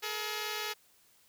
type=tone pair together; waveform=5% pulse; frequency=425.3 / 470.1 Hz; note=G#4 / A#4; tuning=+41 / +15 cents; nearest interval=major second; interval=174 cents; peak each=-24 / -29 dBFS; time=0.02-0.74 s; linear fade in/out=20 ms; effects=white hiss -65 dBFS RMS until 1.28 s